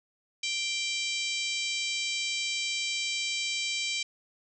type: harmonic tone with a mistuned harmonic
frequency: 784 Hz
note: G5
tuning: in tune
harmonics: 3 / 4 / 5 / 6 / 7 / 8 / 9 / 10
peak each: -33 / -35 / -37 / -39 / -40 / -41 / -42 / -43 dBFS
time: 0.43-4.03 s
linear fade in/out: 5 ms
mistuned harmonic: 9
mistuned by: +18 cents
effects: none